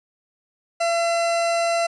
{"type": "tone", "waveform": "40% pulse", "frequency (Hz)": 677, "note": "E5", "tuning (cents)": 46, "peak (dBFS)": -18, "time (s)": [0.8, 1.87], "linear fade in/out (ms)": 10, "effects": ["resampled to 22050 Hz", "10-bit"]}